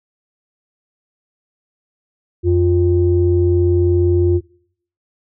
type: tone pair together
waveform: sine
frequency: 88.54 / 351 Hz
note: F2 / F4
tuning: +24 / +9 cents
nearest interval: 2 octaves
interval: 2385 cents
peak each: -13 dBFS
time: 2.43-4.41 s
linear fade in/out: 50 ms
effects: noise-tail reverb RT60 0.6 s tail -21 dB re dry + tanh soft clip ceiling -3 dBFS